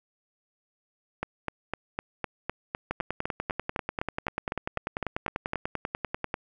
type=two click trains; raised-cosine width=0.5 ms; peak=-14 / -14 dBFS; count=36 / 18; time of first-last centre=2.91-6.341 / 1.23-5.534 s; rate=10.2 / 3.95 Hz; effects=none